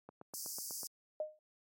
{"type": "click train", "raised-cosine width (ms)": 1, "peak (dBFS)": -35, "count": 7, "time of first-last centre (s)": [0.09, 0.833], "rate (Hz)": 8.08}
{"type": "high-pass noise", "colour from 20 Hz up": "pink", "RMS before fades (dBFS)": -43, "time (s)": [0.34, 0.87], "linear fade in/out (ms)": 0, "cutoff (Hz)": 4800, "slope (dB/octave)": 96}
{"type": "tone with exponential decay", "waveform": "sine", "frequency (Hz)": 615, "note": "D#5", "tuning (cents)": -20, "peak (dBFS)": -31, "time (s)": [1.2, 1.39], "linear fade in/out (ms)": 2, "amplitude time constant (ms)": 41}
{"effects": ["high-pass 150 Hz 12 dB/octave", "MP3 64 kbps"]}